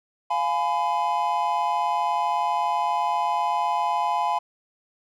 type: chord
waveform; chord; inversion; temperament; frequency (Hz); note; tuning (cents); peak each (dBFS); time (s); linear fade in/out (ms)
triangle; F diminished; none; just; 698.5 / 838.1 / 1005.8; F5 / Ab5 / Cb6; 0 / +16 / +31; -26 / -23 / -23; 0.3-4.39; 10
effects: none

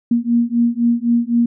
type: beating tone pair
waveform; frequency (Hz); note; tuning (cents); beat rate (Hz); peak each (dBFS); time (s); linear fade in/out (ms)
sine; 234.2 / 238.1; A#3 / A#3; +8 / +37; 3.9; -16; 0.11-1.46; 5
effects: none

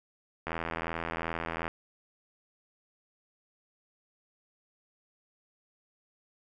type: click train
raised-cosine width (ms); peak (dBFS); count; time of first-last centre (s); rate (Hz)
0.5; -18; 101; 0.47-1.679; 82.7
effects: none

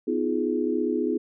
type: chord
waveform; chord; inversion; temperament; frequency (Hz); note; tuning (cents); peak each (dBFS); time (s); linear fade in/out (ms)
sine; F half-diminished seventh; second; just; 251.4 / 314.3 / 349.2 / 419.1; Cb4 / Eb4 / F4 / Ab4; +31 / +18 / 0 / +16; -28; 0.07-1.18; 10
effects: none

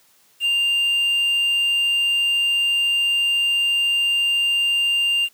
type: tone with quantisation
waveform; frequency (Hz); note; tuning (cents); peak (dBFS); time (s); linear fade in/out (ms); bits
triangle; 2794; F7; 0; -15; 0.4-5.29; 50; 7
effects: white hiss -57 dBFS RMS until 5.33 s + high-pass 100 Hz 12 dB/octave

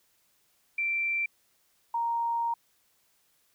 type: tone pair in turn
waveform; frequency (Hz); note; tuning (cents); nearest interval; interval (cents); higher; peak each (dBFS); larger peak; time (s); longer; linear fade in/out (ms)
sine; 2349 / 932.2; D7 / A#5; 0 / 0; octave + major third; 1600; first; -26; neither; 0.78-1.26 / 1.94-2.54; second; 5
effects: white hiss -69 dBFS RMS until 3.54 s

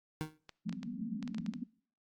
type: tone with exponential decay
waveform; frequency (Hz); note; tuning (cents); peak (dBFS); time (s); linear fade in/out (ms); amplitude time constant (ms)
25% pulse; 155.56; D#3; 0; -28; 0.21-0.38; 0; 35
type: clicks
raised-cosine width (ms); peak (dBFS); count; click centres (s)
0.2; -30; 10; 0.493 / 0.694 / 0.727 / 0.831 / 1.227 / 1.277 / 1.346 / 1.383 / 1.463 / 1.537
type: band-pass noise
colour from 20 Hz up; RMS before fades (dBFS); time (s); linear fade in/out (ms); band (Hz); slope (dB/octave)
pink; -40; 0.65-1.64; 10; 170 to 260; 96
effects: noise-tail reverb RT60 0.5 s tail -21 dB re dry + Opus 48 kbps

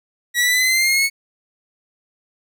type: exponential sweep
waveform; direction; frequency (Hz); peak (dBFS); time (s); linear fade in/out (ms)
sawtooth; up; 1918 to 2217; -11; 0.34-1.1; 50
effects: none

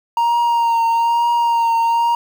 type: tone with vibrato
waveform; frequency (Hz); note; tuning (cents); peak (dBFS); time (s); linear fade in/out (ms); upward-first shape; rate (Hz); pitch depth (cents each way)
triangle; 932.3; A#5; 0; -11; 0.17-2.15; 2; triangle; 1.1; 28
effects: 7-bit

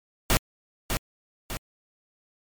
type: noise with echo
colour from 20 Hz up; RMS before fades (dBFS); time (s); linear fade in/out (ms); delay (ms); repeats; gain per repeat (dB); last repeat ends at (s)
pink; -20; 0.3-0.37; 0; 600; 2; -6; 1.57
effects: MP3 96 kbps

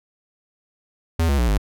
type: tone with pitch steps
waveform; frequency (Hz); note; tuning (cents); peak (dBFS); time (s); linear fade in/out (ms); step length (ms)
square; 82.41 / 70.1 / 59.63 / 50.73; E2 / C#2 / A#1 / G#1; 0 / +20 / +40 / -40; -17; 1.19-1.578; 5; 97
effects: none

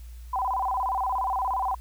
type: tone with vibrato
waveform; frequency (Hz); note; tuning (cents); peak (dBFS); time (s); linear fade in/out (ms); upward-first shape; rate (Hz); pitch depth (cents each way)
sine; 878; A5; -4; -24; 0.33-1.75; 5; square; 17; 230
effects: added 59 Hz sine -39 dBFS peak until 1.8 s + white hiss -58 dBFS RMS until 1.8 s

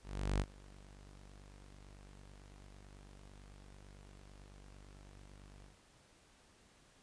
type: tone with ADSR envelope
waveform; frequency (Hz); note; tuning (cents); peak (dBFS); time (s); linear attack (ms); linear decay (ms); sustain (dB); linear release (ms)
sawtooth; 49; G1; 0; -27; 0.02-5.78; 380; 49; -24; 130
effects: pink hiss -66 dBFS RMS until 7.02 s + resampled to 22050 Hz

